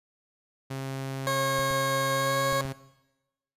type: tone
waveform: sawtooth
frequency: 134.4 Hz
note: C3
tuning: 47 cents sharp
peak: -28 dBFS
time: 0.7-2.73 s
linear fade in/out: 10 ms
type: tone with pitch glide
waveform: 20% pulse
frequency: 543 to 548.4 Hz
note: C#5 to C#5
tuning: -36 to -19 cents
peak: -20 dBFS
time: 1.27-2.61 s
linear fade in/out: 0 ms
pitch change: +17 cents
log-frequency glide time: 2.15-2.35 s
type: clicks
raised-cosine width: 5 ms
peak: -28 dBFS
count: 4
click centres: 1.591 / 1.71 / 2.528 / 2.653 s
effects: noise-tail reverb RT60 1.0 s tail -18 dB re dry + resampled to 32000 Hz